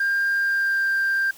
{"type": "tone with pitch glide", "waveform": "sine", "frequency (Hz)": [1599, 1584.3], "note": ["G6", "G6"], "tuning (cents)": [34, 18], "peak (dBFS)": -17, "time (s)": [0, 1.31], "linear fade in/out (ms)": 5, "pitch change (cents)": -16, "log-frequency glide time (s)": [0.37, 0.87], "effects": ["tanh soft clip ceiling -17 dBFS", "white hiss -47 dBFS RMS until 1.37 s"]}